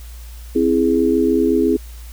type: chord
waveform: sine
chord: C augmented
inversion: none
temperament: equal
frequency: 261.6 / 329.6 / 415.3 Hz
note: C4 / E4 / G#4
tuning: 0 / 0 / 0 cents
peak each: -17 dBFS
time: 0.55-1.77 s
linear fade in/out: 10 ms
effects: added 58 Hz sine -32 dBFS peak until 2.12 s + white hiss -45 dBFS RMS until 2.12 s